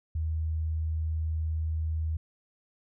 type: tone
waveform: sine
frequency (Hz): 79.4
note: D#2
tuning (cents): +36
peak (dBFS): -27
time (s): 0.15-2.17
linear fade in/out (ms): 5
effects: none